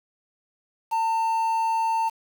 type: tone with quantisation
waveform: triangle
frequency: 900 Hz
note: A5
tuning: 39 cents sharp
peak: -19 dBFS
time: 0.91-2.1 s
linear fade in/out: 20 ms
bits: 7
effects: none